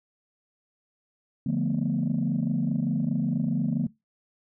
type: chord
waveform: sine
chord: B half-diminished seventh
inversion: first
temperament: equal with one note detuned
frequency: 146.83 / 174.61 / 220 / 244.7 Hz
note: D3 / F3 / A3 / B3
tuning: 0 / 0 / 0 / -16 cents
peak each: -28 dBFS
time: 1.46-3.87 s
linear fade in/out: 5 ms
effects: noise-tail reverb RT60 0.2 s tail -22 dB re dry + tanh soft clip ceiling -17 dBFS